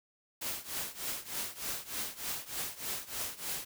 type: noise with tremolo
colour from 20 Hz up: white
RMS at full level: -35 dBFS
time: 0.41-3.65 s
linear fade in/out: 10 ms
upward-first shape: triangle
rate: 3.3 Hz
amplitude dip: 90%
effects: none